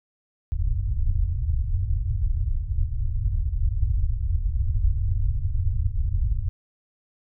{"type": "low-pass noise", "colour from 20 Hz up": "pink", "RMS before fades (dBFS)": -23, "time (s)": [0.52, 6.49], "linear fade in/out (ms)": 0, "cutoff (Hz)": 110, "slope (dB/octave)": 48, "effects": []}